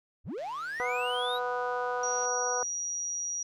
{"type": "linear sweep", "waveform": "triangle", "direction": "up", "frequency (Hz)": [31.21, 3947], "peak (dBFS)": -32, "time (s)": [0.24, 1.4], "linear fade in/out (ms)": 50}
{"type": "click train", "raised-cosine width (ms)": 0.2, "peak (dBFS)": -36, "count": 284, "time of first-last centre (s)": [0.38, 2.254], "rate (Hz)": 151}
{"type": "harmonic tone", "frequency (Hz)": 246.9, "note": "B3", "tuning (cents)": 0, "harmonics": [2, 3, 4, 5, 6], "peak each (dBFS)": [-33, -35, -36, -37, -38], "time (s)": [0.8, 2.63], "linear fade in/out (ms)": 0}
{"type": "tone", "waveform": "sine", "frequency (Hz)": 5760, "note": "F#8", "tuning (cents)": -47, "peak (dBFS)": -31, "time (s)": [2.03, 3.43], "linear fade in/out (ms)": 5}
{"effects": []}